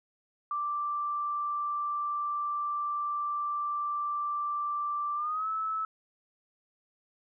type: tone with pitch glide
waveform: sine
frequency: 1174.7 to 1303.4 Hz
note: D6 to E6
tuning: 0 to -20 cents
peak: -29 dBFS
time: 0.51-5.85 s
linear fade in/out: 2 ms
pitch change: +180 cents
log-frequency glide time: 5.15-5.48 s
effects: none